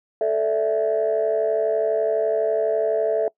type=chord; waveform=sine; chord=A suspended fourth; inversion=none; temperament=equal; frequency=440 / 587.3 / 659.3 Hz; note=A4 / D5 / E5; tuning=0 / 0 / 0 cents; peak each=-21 / -25 / -20 dBFS; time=0.21-3.28 s; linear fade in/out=2 ms; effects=noise-tail reverb RT60 0.1 s tail -24 dB re dry + tanh soft clip ceiling -12 dBFS